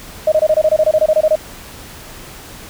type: tone bursts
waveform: sine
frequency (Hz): 622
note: D#5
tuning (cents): -1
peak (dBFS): -8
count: 15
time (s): 0.27-1.356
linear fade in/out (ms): 5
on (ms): 50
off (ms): 24
effects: pink hiss -35 dBFS RMS until 2.69 s